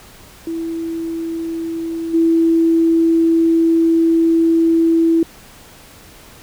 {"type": "tone with level steps", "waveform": "sine", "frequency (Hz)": 329.6, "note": "E4", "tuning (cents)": 0, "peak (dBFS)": [-20, -10], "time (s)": [0.47, 5.23], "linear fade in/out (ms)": 2, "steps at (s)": 2.13, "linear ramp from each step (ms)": 20, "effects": ["pink hiss -42 dBFS RMS until 6.42 s"]}